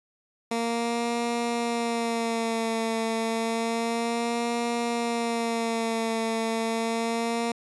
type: tone with vibrato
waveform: 15% pulse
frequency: 230.7 Hz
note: A#3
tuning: 18 cents flat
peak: -19 dBFS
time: 0.51-7.52 s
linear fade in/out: 5 ms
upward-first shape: sine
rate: 0.3 Hz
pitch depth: 41 cents each way
effects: resampled to 24000 Hz